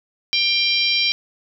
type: harmonic tone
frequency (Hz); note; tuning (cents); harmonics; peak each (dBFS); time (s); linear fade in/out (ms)
791; G5; +15; 3 / 4 / 5 / 6 / 7; -21 / -22 / -23 / -24 / -24; 0.33-1.12; 0
effects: none